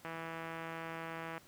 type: click train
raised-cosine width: 0.5 ms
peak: -28 dBFS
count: 219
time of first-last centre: 0.05-1.379 s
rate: 164 Hz
effects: pink hiss -61 dBFS RMS until 1.47 s + high-pass 80 Hz 12 dB/octave